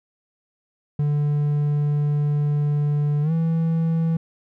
triangle tone with pitch glide, 146.83 to 163.86 Hz, D3 to E3, 0 to -10 cents, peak -16 dBFS, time 0.99-4.17 s, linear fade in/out 5 ms, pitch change +190 cents, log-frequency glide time 3.22-3.32 s, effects none

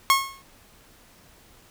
sawtooth tone with exponential decay, 1088 Hz, C#6, 33 cents flat, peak -9 dBFS, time 0.1-0.42 s, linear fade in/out 0 ms, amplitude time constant 68 ms, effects pink hiss -54 dBFS RMS until 1.7 s

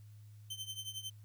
sawtooth tone with tremolo, 3092 Hz, G7, 24 cents flat, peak -35 dBFS, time 0.5-1.1 s, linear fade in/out 5 ms, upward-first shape triangle, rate 11 Hz, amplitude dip 90%, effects added 105 Hz sine -52 dBFS peak until 1.24 s + white hiss -72 dBFS RMS until 1.24 s

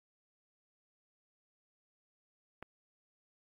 click, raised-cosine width 0.5 ms, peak -29 dBFS, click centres 2.626 s, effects AAC 48 kbps

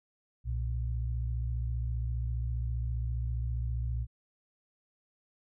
sine tone pair together, 62 / 116.96 Hz, B1 / A#2, +7 / +6 cents, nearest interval major seventh, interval 1099 cents, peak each -31 / -35 dBFS, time 0.44-4.07 s, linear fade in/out 50 ms, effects none

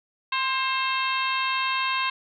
harmonic tone with a mistuned harmonic, 532 Hz, C5, 29 cents sharp, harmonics 2 / 3 / 4 / 5 / 6 / 7 / 8, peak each -26 / -32 / -33 / -29 / -35 / -35 / -37 dBFS, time 0.32-2.1 s, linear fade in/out 5 ms, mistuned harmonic 2, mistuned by -29 cents, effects none

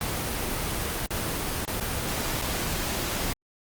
pink noise with dropouts, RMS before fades -29 dBFS, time 0.01-3.33 s, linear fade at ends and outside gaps 2 ms, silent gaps 1.062-1.105 / 1.652-1.677 / 1.8-1.808 / 2.415-2.42 s, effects Opus 24 kbps

